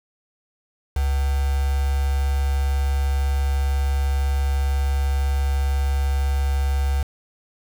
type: tone with quantisation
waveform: sine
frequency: 69 Hz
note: C#2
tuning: 7 cents flat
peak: -18 dBFS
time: 0.96-7.03 s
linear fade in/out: 5 ms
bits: 5
effects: none